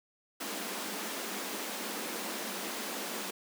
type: high-pass noise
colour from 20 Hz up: pink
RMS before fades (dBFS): -38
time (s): 0.4-3.31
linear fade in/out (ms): 10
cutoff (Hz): 190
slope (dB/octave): 96
effects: none